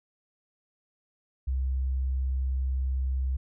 sine tone, 65.41 Hz, C2, in tune, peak -25 dBFS, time 1.47-3.37 s, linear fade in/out 10 ms, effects none

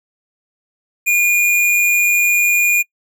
square tone, 2429 Hz, D#7, 42 cents flat, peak -12 dBFS, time 1.06-2.83 s, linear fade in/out 20 ms, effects noise-tail reverb RT60 0.1 s tail -23 dB re dry

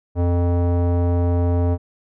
square tone with low-pass filter, 87.31 Hz, F2, in tune, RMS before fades -18 dBFS, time 0.15-1.78 s, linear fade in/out 50 ms, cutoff 660 Hz, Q 1.4, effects none

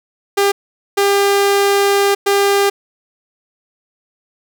sawtooth tone bursts at uneven times, 400 Hz, G4, 35 cents sharp, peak -7 dBFS, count 3, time 0.37-0.52 / 0.97-2.15 / 2.26-2.7 s, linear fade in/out 10 ms, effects none

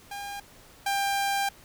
sawtooth tone pair in turn, 806 / 794.9 Hz, G5 / G5, +48 / +24 cents, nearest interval unison, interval 24 cents, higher first, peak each -31 / -21 dBFS, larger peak second, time 0.11-0.4 / 0.86-1.49 s, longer second, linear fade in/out 5 ms, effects pink hiss -53 dBFS RMS until 1.64 s

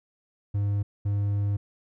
triangle tone bursts at uneven times, 101.5 Hz, G#2, 39 cents flat, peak -21 dBFS, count 2, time 0.54-0.83 / 1.05-1.57 s, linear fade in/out 10 ms, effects none

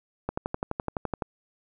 click train, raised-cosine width 1 ms, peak -14 dBFS, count 12, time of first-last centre 0.29-1.222 s, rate 11.8 Hz, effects none

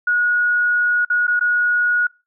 sine tone with dropouts, 1452 Hz, F#6, 33 cents flat, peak -14 dBFS, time 0.07-2.07 s, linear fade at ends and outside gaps 5 ms, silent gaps 1.05-1.1 / 1.269-1.278 / 1.395-1.409 s, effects noise-tail reverb RT60 0.3 s tail -25 dB re dry

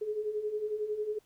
sine beating tone pair, 415.3 / 426.3 Hz, G#4 / G#4, 0 / +45 cents, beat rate 11 Hz, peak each -38 / -32 dBFS, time 0.01-1.19 s, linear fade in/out 10 ms, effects pink hiss -68 dBFS RMS until 1.25 s

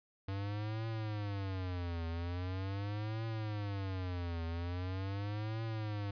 square tone with vibrato, 96.5 Hz, G2, 27 cents flat, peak -37 dBFS, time 0.28-6.11 s, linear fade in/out 5 ms, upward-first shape triangle, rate 0.42 Hz, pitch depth 280 cents each way, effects resampled to 11025 Hz + 13-bit

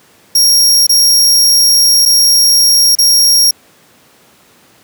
sawtooth tone with dropouts, 5588 Hz, F8, in tune, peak -3 dBFS, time 0.35-3.51 s, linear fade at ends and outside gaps 5 ms, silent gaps 0.868-0.893 / 2.054-2.058 / 2.953-2.986 s, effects pink hiss -46 dBFS RMS until 4.83 s + high-pass 150 Hz 12 dB/octave

